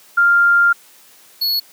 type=tone pair in turn; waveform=sine / square; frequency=1396.9 / 4373 Hz; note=F6 / C#8; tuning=0 / -24 cents; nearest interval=octave + minor sixth; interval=1976 cents; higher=second; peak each=-9 / -16 dBFS; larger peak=first; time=0.17-0.73 / 1.41-1.6 s; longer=first; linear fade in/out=10 ms; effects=white hiss -47 dBFS RMS until 1.72 s + high-pass 200 Hz 12 dB/octave